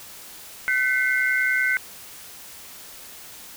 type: tone cluster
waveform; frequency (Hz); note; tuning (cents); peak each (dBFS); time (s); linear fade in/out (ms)
sine; 1522 / 1993 / 2123; F#6 / B6 / C7; +48 / +15 / +25; -21 / -27 / -24; 0.68-1.77; 0
effects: white hiss -42 dBFS RMS until 3.56 s